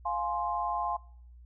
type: chord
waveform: sine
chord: F minor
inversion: none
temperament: just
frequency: 698.5 / 838.1 / 1047.7 Hz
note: F5 / Ab5 / C6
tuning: 0 / +16 / +2 cents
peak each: -34 / -33 / -32 dBFS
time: 0.05-0.97 s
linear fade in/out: 10 ms
effects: noise-tail reverb RT60 0.6 s tail -23 dB re dry + added 60 Hz sine -49 dBFS peak until 1.45 s